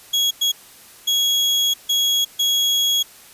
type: tone bursts at uneven times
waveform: 35% pulse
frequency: 3322 Hz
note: G#7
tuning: in tune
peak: -14 dBFS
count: 5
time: 0.13-0.31 / 0.41-0.52 / 1.07-1.74 / 1.89-2.25 / 2.39-3.03 s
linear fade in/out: 10 ms
effects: white hiss -45 dBFS RMS until 3.33 s + resampled to 32000 Hz